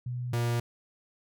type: tone pair in turn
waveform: sine / 45% pulse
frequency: 123.47 / 118.71 Hz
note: B2 / A#2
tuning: 0 / +32 cents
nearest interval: minor second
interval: 68 cents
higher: first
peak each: -31 / -26 dBFS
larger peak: second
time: 0.06-0.33 / 0.33-0.6 s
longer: neither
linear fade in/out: 5 ms
effects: none